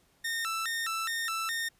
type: tone with vibrato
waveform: sawtooth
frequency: 1559 Hz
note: G6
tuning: 10 cents flat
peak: -27 dBFS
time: 0.24-1.69 s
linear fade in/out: 10 ms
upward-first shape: square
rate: 2.4 Hz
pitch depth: 280 cents each way
effects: pink hiss -67 dBFS RMS until 1.79 s + resampled to 32000 Hz